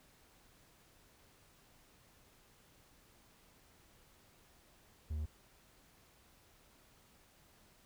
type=tone; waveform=triangle; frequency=76.5 Hz; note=D#2; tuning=29 cents flat; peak=-34 dBFS; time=5.1-5.26 s; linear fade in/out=10 ms; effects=pink hiss -66 dBFS RMS until 7.85 s